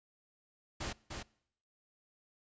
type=noise with echo; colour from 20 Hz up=pink; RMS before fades=-39 dBFS; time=0.8-0.93 s; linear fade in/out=10 ms; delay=300 ms; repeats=1; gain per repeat=-4 dB; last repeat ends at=1.23 s; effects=noise-tail reverb RT60 0.7 s tail -24 dB re dry + resampled to 16000 Hz